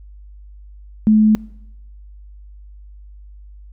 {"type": "tone", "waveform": "sine", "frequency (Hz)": 215.4, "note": "A3", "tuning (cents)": -37, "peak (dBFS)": -8, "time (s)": [1.07, 1.35], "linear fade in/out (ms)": 0, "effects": ["noise-tail reverb RT60 0.9 s tail -25 dB re dry", "added 50 Hz sine -37 dBFS peak until 3.72 s"]}